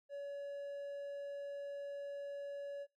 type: tone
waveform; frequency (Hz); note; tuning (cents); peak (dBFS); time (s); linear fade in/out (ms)
triangle; 566; C#5; +36; -40; 0.09-2.87; 50
effects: noise-tail reverb RT60 0.2 s tail -23 dB re dry